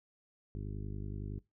harmonic tone, 50.7 Hz, G#1, 41 cents flat, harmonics 1 / 2 / 3 / 4 / 5 / 6 / 7 / 8, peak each -41 / -42 / -47 / -49 / -55 / -52 / -55 / -56 dBFS, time 0.55-1.39 s, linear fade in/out 0 ms, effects noise-tail reverb RT60 0.2 s tail -21 dB re dry

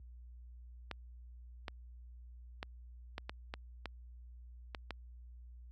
clicks, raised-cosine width 0.3 ms, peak -24 dBFS, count 9, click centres 0.913 / 1.682 / 2.629 / 3.181 / 3.295 / 3.539 / 3.857 / 4.748 / 4.907 s, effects added 60 Hz sine -44 dBFS peak until 5.71 s + high-pass 80 Hz 12 dB/octave

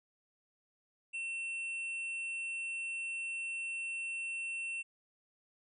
sine tone with tanh clipping, 2700 Hz, E7, 41 cents sharp, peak -38 dBFS, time 1.13-4.83 s, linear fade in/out 20 ms, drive 9 dB, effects resampled to 22050 Hz

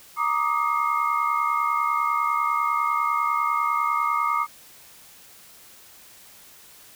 sine tone cluster, 936 / 1174 / 1244 / 2150 Hz, A#5 / D6 / D#6 / C7, +7 / -1 / -1 / +47 cents, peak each -29 / -24 / -24 / -32 dBFS, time 0.16-4.47 s, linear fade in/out 50 ms, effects white hiss -49 dBFS RMS until 6.95 s

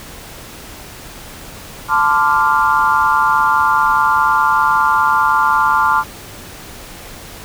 sine chord, D minor seventh, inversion second, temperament equal with one note detuned, 880 / 1029.7 / 1174.7 / 1396.9 Hz, A5 / C6 / D6 / F6, 0 / -28 / 0 / 0 cents, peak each -16 dBFS, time 1.88-6.04 s, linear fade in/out 50 ms, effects pink hiss -34 dBFS RMS until 7.44 s

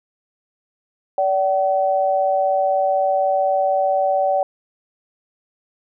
sine tone pair together, 577 / 761.1 Hz, D5 / F#5, -31 / +49 cents, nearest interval perfect fourth, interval 480 cents, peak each -18 dBFS, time 1.18-4.43 s, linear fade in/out 2 ms, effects none

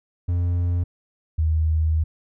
triangle / sine tone pair in turn, 87.7 / 79.03 Hz, F2 / D#2, +8 / +28 cents, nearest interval major second, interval 180 cents, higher first, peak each -17 dBFS, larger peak neither, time 0.28-0.84 / 1.38-2.04 s, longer second, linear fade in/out 10 ms, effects none

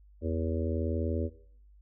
harmonic tone with a mistuned harmonic, 80.5 Hz, E2, 41 cents flat, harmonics 1 / 3 / 4 / 5 / 6 / 7, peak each -31 / -36 / -37 / -38 / -39 / -39 dBFS, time 0.21-1.3 s, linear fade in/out 50 ms, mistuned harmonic 1, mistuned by +70 cents, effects noise-tail reverb RT60 0.6 s tail -17 dB re dry + added 50 Hz sine -54 dBFS peak until 1.81 s

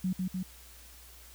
sine tone with echo, 185 Hz, F#3, in tune, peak -27 dBFS, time 0.04-0.13 s, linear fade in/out 5 ms, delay 150 ms, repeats 2, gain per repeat -2 dB, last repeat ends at 0.43 s, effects added 60 Hz sine -54 dBFS peak until 1.34 s + white hiss -54 dBFS RMS until 1.34 s

